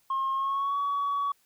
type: tone with pitch glide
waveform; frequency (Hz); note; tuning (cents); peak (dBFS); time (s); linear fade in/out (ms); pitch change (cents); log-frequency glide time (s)
sine; 1073 to 1130.3; C6 to C#6; +43 to +33; -24; 0.1-1.32; 5; +90; 0.34-0.78
effects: tanh soft clip ceiling -23 dBFS + white hiss -67 dBFS RMS until 1.45 s